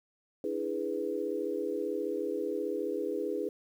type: chord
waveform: sine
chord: E dominant seventh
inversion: third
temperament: equal with one note detuned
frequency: 293.7 / 328.7 / 415.3 / 493.9 Hz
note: D4 / E4 / G#4 / B4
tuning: 0 / -5 / 0 / 0 cents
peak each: -39 / -37 / -34 / -36 dBFS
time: 0.44-3.49 s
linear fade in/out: 2 ms
effects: 10-bit